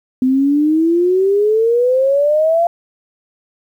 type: exponential sweep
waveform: sine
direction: up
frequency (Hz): 253.5 to 693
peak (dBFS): -10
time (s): 0.22-2.67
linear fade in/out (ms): 2
effects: 8-bit